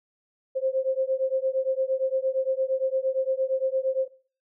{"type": "beating tone pair", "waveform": "sine", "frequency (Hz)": [523.3, 532], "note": ["C5", "C5"], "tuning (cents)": [0, 29], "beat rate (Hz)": 8.7, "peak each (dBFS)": -26, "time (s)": [0.55, 4.08], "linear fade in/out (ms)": 20, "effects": ["noise-tail reverb RT60 0.4 s tail -18 dB re dry"]}